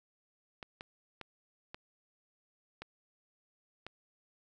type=clicks; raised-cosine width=0.3 ms; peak=-27 dBFS; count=6; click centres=0.628 / 0.809 / 1.213 / 1.745 / 2.82 / 3.866 s; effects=none